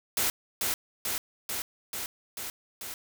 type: noise with echo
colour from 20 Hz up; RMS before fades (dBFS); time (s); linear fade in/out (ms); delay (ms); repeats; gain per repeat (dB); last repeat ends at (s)
white; -27; 0.17-0.3; 2; 440; 6; -2; 2.94
effects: none